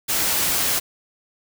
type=noise; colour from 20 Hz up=white; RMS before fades=-21 dBFS; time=0.08-0.8 s; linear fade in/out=20 ms; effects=none